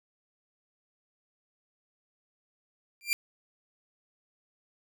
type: tone with exponential growth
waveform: sawtooth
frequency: 2374 Hz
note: D7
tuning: 18 cents sharp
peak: -17 dBFS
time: 3.01-3.13 s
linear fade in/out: 0 ms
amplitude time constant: 26 ms
effects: none